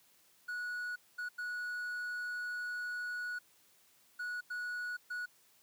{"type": "tone bursts at uneven times", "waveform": "triangle", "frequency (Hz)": 1464, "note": "F#6", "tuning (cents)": -19, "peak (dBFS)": -35, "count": 6, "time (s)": [[0.48, 0.96], [1.18, 1.29], [1.38, 3.39], [4.19, 4.41], [4.5, 4.97], [5.1, 5.26]], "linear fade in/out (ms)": 10, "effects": ["white hiss -67 dBFS RMS until 5.62 s", "high-pass 80 Hz 12 dB/octave"]}